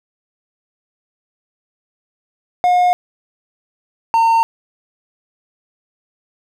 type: tone pair in turn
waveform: triangle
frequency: 718 / 911.2 Hz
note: F5 / A#5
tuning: +48 / -40 cents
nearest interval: major third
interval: 412 cents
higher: second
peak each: -8 dBFS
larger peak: neither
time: 2.64-2.93 / 4.14-4.43 s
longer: neither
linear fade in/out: 0 ms
effects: none